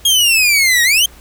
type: exponential two-way sweep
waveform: sawtooth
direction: down then up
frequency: 3290 to 1864.7 to 3235 Hz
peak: -6 dBFS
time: 0.05-1.06 s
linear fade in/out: 5 ms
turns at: 0.83 s
effects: added 60 Hz sine -40 dBFS peak until 1.2 s + pink hiss -43 dBFS RMS until 1.2 s